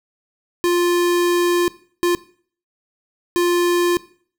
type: tone bursts at uneven times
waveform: square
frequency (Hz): 350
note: F4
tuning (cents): +4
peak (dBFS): -15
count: 3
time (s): 0.64-1.68 / 2.03-2.15 / 3.36-3.97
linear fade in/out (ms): 0
effects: noise-tail reverb RT60 0.5 s tail -19 dB re dry